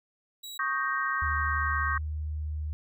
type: tone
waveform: sawtooth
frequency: 3883 Hz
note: B7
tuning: 30 cents flat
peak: -36 dBFS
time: 0.43-0.58 s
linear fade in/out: 10 ms
type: chord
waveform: sine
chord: Eb dominant seventh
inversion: third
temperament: equal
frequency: 1108.7 / 1244.5 / 1568 / 1864.7 Hz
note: Db6 / Eb6 / G6 / Bb6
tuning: 0 / 0 / 0 / 0 cents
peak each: -31 / -34 / -31 / -33 dBFS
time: 0.59-1.98 s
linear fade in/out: 5 ms
type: tone with pitch glide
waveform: sine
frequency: 77.1 to 76.17 Hz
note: D#2 to D#2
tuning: -15 to -36 cents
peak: -30 dBFS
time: 1.22-2.73 s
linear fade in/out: 0 ms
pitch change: -21 cents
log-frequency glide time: 1.34-2.52 s
effects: none